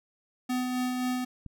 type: tone with tremolo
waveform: square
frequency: 251.5 Hz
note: B3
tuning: 32 cents sharp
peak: -27 dBFS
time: 0.49-1.25 s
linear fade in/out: 10 ms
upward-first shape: sine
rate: 3.8 Hz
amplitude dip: 30%
type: click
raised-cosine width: 5 ms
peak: -29 dBFS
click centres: 1.463 s
effects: none